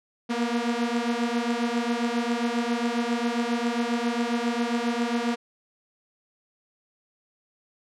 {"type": "beating tone pair", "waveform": "sawtooth", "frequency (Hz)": [233.1, 240.5], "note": ["A#3", "B3"], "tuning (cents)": [0, -46], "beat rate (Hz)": 7.4, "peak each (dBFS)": -23, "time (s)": [0.29, 5.36], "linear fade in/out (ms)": 20, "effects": ["low-pass 6000 Hz 12 dB/octave"]}